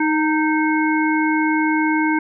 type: harmonic tone with a mistuned harmonic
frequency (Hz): 311.1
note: D#4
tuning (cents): 0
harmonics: 1 / 3 / 5 / 7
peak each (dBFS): -17 / -22 / -24 / -25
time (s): 0-2.19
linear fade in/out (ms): 5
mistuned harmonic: 3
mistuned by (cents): -29
effects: none